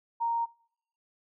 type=tone; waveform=sine; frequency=930 Hz; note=A#5; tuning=4 cents flat; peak=-26 dBFS; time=0.2-0.46 s; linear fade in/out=20 ms; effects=noise-tail reverb RT60 0.7 s tail -24 dB re dry

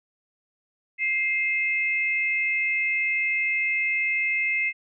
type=tone pair together; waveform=sine; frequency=2100 / 2587 Hz; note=C7 / E7; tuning=+6 / -33 cents; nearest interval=major third; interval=361 cents; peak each=-23 / -27 dBFS; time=0.98-4.73 s; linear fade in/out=50 ms; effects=none

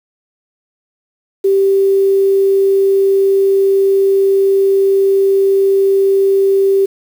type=tone with quantisation; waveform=sine; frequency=390.7 Hz; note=G4; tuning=6 cents flat; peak=-8 dBFS; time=1.44-6.86 s; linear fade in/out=10 ms; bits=6; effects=none

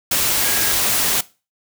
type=tone in noise; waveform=sine; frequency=1642 Hz; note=G#6; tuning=20 cents flat; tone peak=-29 dBFS; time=0.44-0.73 s; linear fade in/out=5 ms; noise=white; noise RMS=-18 dBFS; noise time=0.11-1.21 s; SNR=-14 dB; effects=noise-tail reverb RT60 0.3 s tail -19 dB re dry

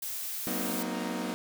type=noise; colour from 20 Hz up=blue; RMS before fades=-36 dBFS; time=0.02-0.83 s; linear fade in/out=5 ms
type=chord; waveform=sawtooth; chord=C half-diminished seventh; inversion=second; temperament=equal with one note detuned; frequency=185 / 233.1 / 254.9 / 311.1 Hz; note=Gb3 / Bb3 / C4 / Eb4; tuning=0 / 0 / -45 / 0 cents; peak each=-34 / -32 / -34 / -34 dBFS; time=0.47-1.34 s; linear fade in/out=0 ms
effects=none

